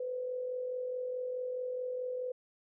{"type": "tone with amplitude modulation", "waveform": "sine", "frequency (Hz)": 503, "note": "B4", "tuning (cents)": 32, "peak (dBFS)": -32, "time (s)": [0, 2.32], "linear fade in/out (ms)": 5, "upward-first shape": "sine", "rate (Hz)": 44.7, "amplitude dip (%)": 45, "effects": []}